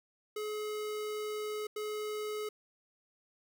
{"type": "tone bursts at uneven times", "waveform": "square", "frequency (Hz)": 424.6, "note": "G#4", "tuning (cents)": 38, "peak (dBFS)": -36, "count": 2, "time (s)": [[0.36, 1.67], [1.76, 2.49]], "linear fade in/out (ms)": 5, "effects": []}